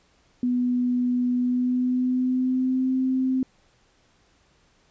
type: tone with pitch glide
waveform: sine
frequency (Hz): 247.1 to 260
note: B3 to C4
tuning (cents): +1 to -11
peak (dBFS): -20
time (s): 0.43-3.43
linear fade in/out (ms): 2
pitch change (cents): +88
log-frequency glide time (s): 1.36-2.93
effects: pink hiss -62 dBFS RMS until 4.9 s + resampled to 16000 Hz